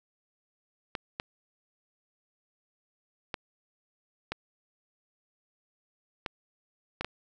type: clicks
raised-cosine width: 0.3 ms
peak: -16 dBFS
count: 7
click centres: 0.952 / 1.199 / 3.342 / 4.32 / 6.262 / 7.01 / 7.046 s
effects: none